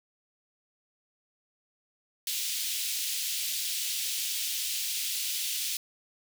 pink high-pass noise, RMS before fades -32 dBFS, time 2.27-5.77 s, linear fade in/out 2 ms, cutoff 2900 Hz, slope 24 dB/octave, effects none

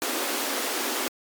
pink high-pass noise, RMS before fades -28 dBFS, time 0.02-1.08 s, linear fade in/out 0 ms, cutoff 240 Hz, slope 96 dB/octave, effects MP3 96 kbps

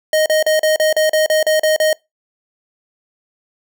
square tone bursts, 622.3 Hz, D#5, in tune, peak -12 dBFS, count 11, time 0.13-1.93 s, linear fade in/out 2 ms, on 130 ms, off 37 ms, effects noise-tail reverb RT60 0.2 s tail -24 dB re dry

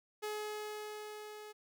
sawtooth tone with level ramp, 423.5 Hz, G#4, 34 cents sharp, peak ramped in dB -33 to -44 dBFS, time 0.22-1.53 s, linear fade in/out 20 ms, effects none

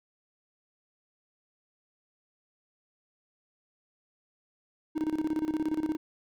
triangle tone with tremolo, 311.3 Hz, D#4, 1 cent sharp, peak -23 dBFS, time 4.95-5.97 s, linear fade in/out 20 ms, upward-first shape square, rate 17 Hz, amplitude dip 75%, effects none

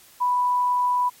sine tone, 987.8 Hz, B5, in tune, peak -18 dBFS, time 0.2-1.1 s, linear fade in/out 20 ms, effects white hiss -51 dBFS RMS until 1.2 s + MP3 64 kbps

